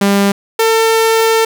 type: tone pair in turn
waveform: sawtooth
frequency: 199.6 / 449.2 Hz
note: G3 / A4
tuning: +32 / +36 cents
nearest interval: octave + major second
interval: 1404 cents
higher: second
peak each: -5 dBFS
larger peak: neither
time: 0.01-0.32 / 0.59-1.45 s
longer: second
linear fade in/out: 5 ms
effects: none